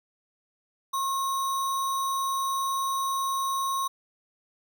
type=tone with sample-and-hold; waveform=sine; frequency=1081 Hz; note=C#6; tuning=44 cents flat; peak=-25 dBFS; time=0.93-3.88 s; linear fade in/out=10 ms; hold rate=4900 Hz; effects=none